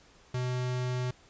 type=tone; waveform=square; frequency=125.7 Hz; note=B2; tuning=31 cents sharp; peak=-30 dBFS; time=0.34-1.11 s; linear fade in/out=5 ms; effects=pink hiss -59 dBFS RMS until 1.29 s + resampled to 16000 Hz